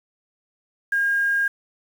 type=tone with quantisation; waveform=sine; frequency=1619 Hz; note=G#6; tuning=45 cents flat; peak=-18 dBFS; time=0.92-1.48 s; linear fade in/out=5 ms; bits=7; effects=none